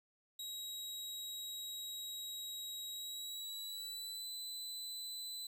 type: tone with pitch glide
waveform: sawtooth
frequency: 3830 to 4007 Hz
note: A#7 to B7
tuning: +46 to +24 cents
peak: -40 dBFS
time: 0.39-5.47 s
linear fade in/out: 5 ms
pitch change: +78 cents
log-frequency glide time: 2.92-4.28 s
effects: 12-bit